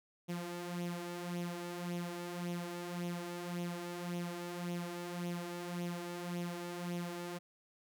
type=tone with flanger; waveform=sawtooth; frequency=174.61 Hz; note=F3; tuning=in tune; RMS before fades=-41 dBFS; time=0.28-7.39 s; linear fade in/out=20 ms; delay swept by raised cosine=0.31 to 3.51 ms; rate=1.8 Hz; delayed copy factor=+0.6; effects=none